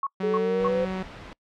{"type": "tone bursts", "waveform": "sine", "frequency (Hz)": 1100, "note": "C#6", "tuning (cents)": -14, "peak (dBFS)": -24, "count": 3, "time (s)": [0.03, 0.681], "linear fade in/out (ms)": 2, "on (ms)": 37, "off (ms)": 270}
{"type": "tone with pitch glide", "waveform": "sawtooth", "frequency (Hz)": [188.8, 187.6], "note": ["F#3", "F#3"], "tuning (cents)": [35, 24], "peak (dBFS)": -24, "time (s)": [0.2, 1.03], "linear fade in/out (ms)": 5, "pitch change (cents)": -11, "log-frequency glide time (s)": [0.63, 0.87]}
{"type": "exponential sweep", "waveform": "sine", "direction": "up", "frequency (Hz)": [420, 518], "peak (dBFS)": -22, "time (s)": [0.23, 0.85], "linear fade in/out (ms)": 5}
{"type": "noise", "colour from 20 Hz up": "pink", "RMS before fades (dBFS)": -41, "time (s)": [0.6, 1.33], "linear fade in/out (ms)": 0}
{"effects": ["noise-tail reverb RT60 0.1 s tail -25 dB re dry", "low-pass 3000 Hz 12 dB/octave"]}